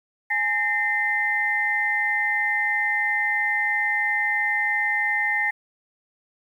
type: tone cluster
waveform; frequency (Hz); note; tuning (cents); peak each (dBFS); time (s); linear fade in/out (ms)
sine; 834 / 1826 / 2069; G#5 / A#6 / C7; +7 / -36 / -20; -29 / -23 / -24; 0.3-5.51; 10
effects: 9-bit